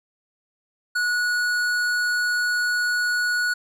sine tone with tanh clipping, 1462 Hz, F#6, 21 cents flat, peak -22 dBFS, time 0.95-3.54 s, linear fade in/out 10 ms, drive 15 dB, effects none

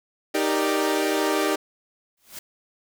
sawtooth chord, Eb major seventh, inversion none, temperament equal with one note detuned, 309.9 / 392 / 466.2 / 587.3 Hz, Eb4 / G4 / Bb4 / D5, -7 / 0 / 0 / 0 cents, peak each -21 / -21 / -26 / -25 dBFS, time 0.34-1.56 s, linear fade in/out 10 ms
white noise with exponential growth, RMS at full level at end -33 dBFS, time 2.17-2.39 s, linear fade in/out 5 ms, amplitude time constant 46 ms
effects none

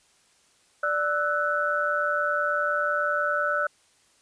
sine tone cluster, 588 / 1317 / 1487 Hz, D5 / E6 / F#6, +2 / -2 / +8 cents, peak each -28 / -27 / -26 dBFS, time 0.83-3.67 s, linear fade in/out 5 ms, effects white hiss -62 dBFS RMS until 4.21 s + resampled to 22050 Hz

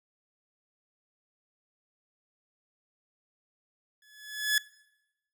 sawtooth tone with exponential growth, 1707 Hz, G#6, 47 cents sharp, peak -17 dBFS, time 4.02-4.58 s, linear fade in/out 2 ms, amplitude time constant 120 ms, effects noise-tail reverb RT60 0.9 s tail -22 dB re dry

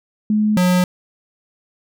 sine / square tone pair in turn, 212.7 / 180.7 Hz, G#3 / F#3, +42 / -41 cents, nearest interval minor third, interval 283 cents, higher first, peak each -13 dBFS, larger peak neither, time 0.3-0.57 / 0.57-0.84 s, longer neither, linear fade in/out 2 ms, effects none

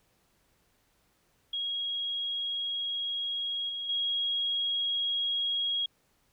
sine tone with level steps, 3293 Hz, G#7, 15 cents flat, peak -30 / -33 / -27 dBFS, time 1.53-5.86 s, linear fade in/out 5 ms, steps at 3.69 / 3.89 s, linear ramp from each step 5 ms, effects pink hiss -70 dBFS RMS until 6.32 s

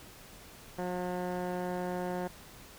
15% pulse tone with low-pass filter, 180 Hz, F#3, 47 cents flat, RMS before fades -35 dBFS, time 0.78-2.28 s, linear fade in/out 10 ms, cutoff 1200 Hz, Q 1.7, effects pink hiss -52 dBFS RMS until 2.78 s

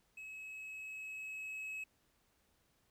triangle tone with level ramp, 2571 Hz, E7, 44 cents flat, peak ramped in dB -45 to -39 dBFS, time 0.17-1.84 s, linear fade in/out 5 ms, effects pink hiss -75 dBFS RMS until 2.9 s

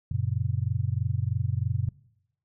sine chord, F# major, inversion none, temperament just, 92.5 / 115.62 / 138.75 Hz, F#2 / A#2 / C#3, 0 / -14 / +2 cents, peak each -29 / -28 / -31 dBFS, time 0.11-1.89 s, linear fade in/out 5 ms, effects noise-tail reverb RT60 0.8 s tail -21 dB re dry

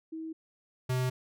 sine / square tone pair in turn, 321 / 127.61 Hz, E4 / C3, -46 / -43 cents, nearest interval octave + major third, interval 1597 cents, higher first, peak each -36 / -28 dBFS, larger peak second, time 0.12-0.33 / 0.89-1.1 s, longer neither, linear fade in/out 10 ms, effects none

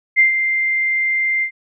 sine tone with ADSR envelope, 2093 Hz, C7, in tune, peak -7 dBFS, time 0.16-1.51 s, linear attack 33 ms, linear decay 120 ms, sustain -8 dB, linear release 86 ms, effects none

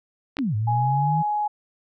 clicks, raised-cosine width 0.3 ms, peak -18 dBFS, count 2, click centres 0.369 / 0.388 s
sine linear two-way sweep, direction down then up, 303.4 to 103.83 to 161.5 Hz, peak -21 dBFS, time 0.38-1.23 s, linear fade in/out 20 ms, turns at 0.55 s
sine tone with pitch glide, 833 to 837.8 Hz, G#5 to G#5, +5 to +15 cents, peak -21 dBFS, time 0.67-1.48 s, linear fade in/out 10 ms, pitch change +10 cents, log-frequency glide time 0.77-1.35 s
effects none

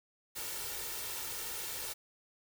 white noise with comb filter, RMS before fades -40 dBFS, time 0.35-1.94 s, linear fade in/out 20 ms, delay 2.2 ms, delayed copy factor +0.55, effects none

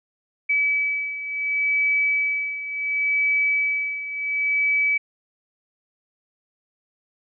sine beating tone pair, 2291 / 2291.7 Hz, D7 / D7, -44 / -43 cents, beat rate 0.7 Hz, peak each -21 / -26 dBFS, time 0.49-4.98 s, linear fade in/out 10 ms, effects none

